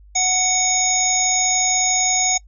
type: harmonic tone with a mistuned harmonic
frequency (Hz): 743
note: F#5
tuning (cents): +7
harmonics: 1 / 3 / 5 / 7 / 9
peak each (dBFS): -23 / -25 / -28 / -28 / -17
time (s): 0.15-2.38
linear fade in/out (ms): 10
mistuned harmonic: 7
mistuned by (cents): +36
effects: noise-tail reverb RT60 0.1 s tail -23 dB re dry + added 50 Hz sine -43 dBFS peak until 2.47 s